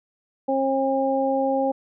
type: harmonic tone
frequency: 269.3 Hz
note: C#4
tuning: 50 cents flat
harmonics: 1 / 2 / 3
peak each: -25 / -22 / -25 dBFS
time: 0.48-1.72 s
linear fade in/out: 10 ms
effects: none